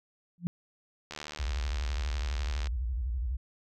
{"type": "tone with exponential growth", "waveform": "sine", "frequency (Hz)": 173.9, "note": "F3", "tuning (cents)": -7, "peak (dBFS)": -24, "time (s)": [0.38, 0.47], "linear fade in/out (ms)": 0, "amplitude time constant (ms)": 18}
{"type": "click train", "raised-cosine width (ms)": 0.2, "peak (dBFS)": -22, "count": 119, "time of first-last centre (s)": [1.11, 2.671], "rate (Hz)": 75.6}
{"type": "tone with vibrato", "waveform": "sine", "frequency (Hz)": 61, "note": "B1", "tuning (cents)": -21, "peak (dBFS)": -29, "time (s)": [1.39, 3.37], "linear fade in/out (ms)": 10, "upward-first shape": "square", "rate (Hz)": 12, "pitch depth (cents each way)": 170}
{"effects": []}